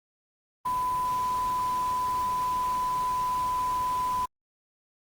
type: tone in noise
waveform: sine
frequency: 1002 Hz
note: B5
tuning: 25 cents sharp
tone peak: -25 dBFS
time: 0.65-4.26 s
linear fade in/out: 10 ms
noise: pink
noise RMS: -42 dBFS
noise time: 0.65-4.26 s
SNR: +14 dB
effects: Opus 32 kbps